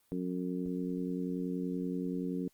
harmonic tone, 90.5 Hz, F#2, 38 cents flat, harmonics 2 / 3 / 4 / 5, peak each -36 / -36 / -42 / -43 dBFS, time 0.12-2.48 s, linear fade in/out 0 ms, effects white hiss -71 dBFS RMS until 2.53 s + Opus 32 kbps

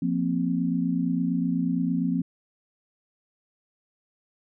sine chord, F suspended fourth, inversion none, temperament equal, 174.61 / 233.1 / 261.6 Hz, F3 / Bb3 / C4, 0 / 0 / 0 cents, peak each -26 / -29 / -26 dBFS, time 0.02-2.22 s, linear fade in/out 5 ms, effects none

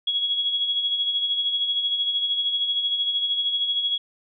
sine tone with tremolo, 3333 Hz, G#7, 5 cents sharp, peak -19 dBFS, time 0.07-3.98 s, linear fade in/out 5 ms, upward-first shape sine, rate 13 Hz, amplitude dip 50%, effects none

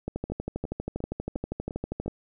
two click trains, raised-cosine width 2 ms, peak -17 / -22 dBFS, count 26 / 6, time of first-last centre 0.08-2.08 / 0.3-2.061 s, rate 12.5 / 2.84 Hz, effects none

